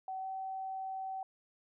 sine tone with pitch glide, 759 to 764.7 Hz, F#5 to G5, +44 to -43 cents, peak -37 dBFS, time 0.08-1.23 s, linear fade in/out 2 ms, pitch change +13 cents, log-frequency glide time 0.2-0.26 s, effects none

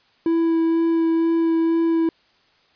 triangle tone with vibrato, 329.6 Hz, E4, in tune, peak -14 dBFS, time 0.26-2.09 s, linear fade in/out 2 ms, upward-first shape sine, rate 2.1 Hz, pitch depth 10 cents each way, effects white hiss -59 dBFS RMS until 2.75 s + resampled to 11025 Hz

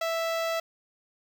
sawtooth tone with notch filter, 659.3 Hz, E5, in tune, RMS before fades -29 dBFS, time 0.01-0.6 s, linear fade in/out 5 ms, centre 10000 Hz, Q 0.86, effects none

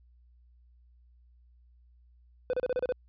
triangle tone bursts, 502 Hz, B4, 28 cents sharp, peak -24 dBFS, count 7, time 2.5-2.923 s, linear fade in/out 0 ms, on 33 ms, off 32 ms, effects added 60 Hz sine -57 dBFS peak until 3.08 s + resampled to 11025 Hz

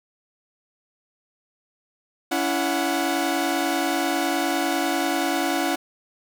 sawtooth tone cluster, 282.6 / 332.7 / 736 Hz, C#4 / E4 / F#5, +34 / +16 / -9 cents, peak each -22 dBFS, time 2.31-5.76 s, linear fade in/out 10 ms, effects none

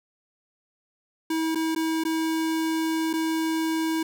square tone with dropouts, 321.7 Hz, E4, 42 cents flat, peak -24 dBFS, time 1.3-4.03 s, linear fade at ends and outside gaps 5 ms, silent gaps 1.549-1.555 / 1.75-1.76 / 2.038-2.05 / 3.131-3.136 s, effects none

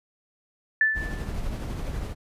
sine tone with exponential decay, 1755 Hz, A6, 5 cents flat, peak -15 dBFS, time 0.81-1.32 s, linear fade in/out 2 ms, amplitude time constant 110 ms
brown noise with tremolo, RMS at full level -29 dBFS, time 0.94-2.15 s, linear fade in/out 50 ms, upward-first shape triangle, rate 12 Hz, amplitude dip 40%
effects resampled to 32000 Hz

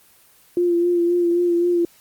sine tone with vibrato, 347.3 Hz, F4, 10 cents flat, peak -15 dBFS, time 0.57-1.85 s, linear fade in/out 2 ms, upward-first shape sine, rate 3.8 Hz, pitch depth 27 cents each way, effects white hiss -53 dBFS RMS until 2 s + Opus 24 kbps

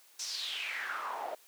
pink noise with band-pass filter sweep, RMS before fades -38 dBFS, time 0.19-1.35 s, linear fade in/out 5 ms, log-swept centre 6200 to 620 Hz, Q 5.1, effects white hiss -61 dBFS RMS until 1.47 s + high-pass 400 Hz 12 dB/octave

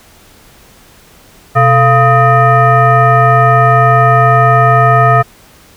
sine tone with frequency modulation, 691 Hz, F5, 19 cents flat, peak -4 dBFS, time 1.55-5.23 s, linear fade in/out 20 ms, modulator 565 Hz, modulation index 1.5, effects pink hiss -42 dBFS RMS until 5.76 s

